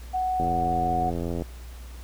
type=tone with pitch glide; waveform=sine; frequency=742 to 734.7 Hz; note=F#5 to F#5; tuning=+5 to -12 cents; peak=-23 dBFS; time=0.13-1.11 s; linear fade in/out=20 ms; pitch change=-17 cents; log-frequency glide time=0.34-0.96 s
type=click train; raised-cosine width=2 ms; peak=-17 dBFS; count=88; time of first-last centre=0.4-1.421 s; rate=85.2 Hz
effects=added 60 Hz sine -38 dBFS peak until 2.03 s + pink hiss -50 dBFS RMS until 2.03 s